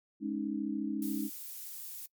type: chord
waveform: sine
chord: Ab suspended fourth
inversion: none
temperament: equal with one note detuned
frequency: 210.6 / 277.2 / 311.1 Hz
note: Ab3 / Db4 / Eb4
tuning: +24 / 0 / 0 cents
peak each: -36 dBFS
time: 0.2-1.3 s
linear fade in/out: 50 ms
type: noise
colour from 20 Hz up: violet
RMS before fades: -43 dBFS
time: 1.02-2.06 s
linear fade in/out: 2 ms
effects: noise-tail reverb RT60 0.1 s tail -24 dB re dry + MP3 96 kbps